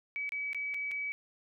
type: tone with dropouts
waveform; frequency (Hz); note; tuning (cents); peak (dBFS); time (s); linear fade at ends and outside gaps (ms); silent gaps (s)
sine; 2282; C#7; +50; -33; 0.16-1.12; 0; 0.292-0.321 / 0.531-0.547 / 0.74-0.744 / 0.912-0.916
effects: none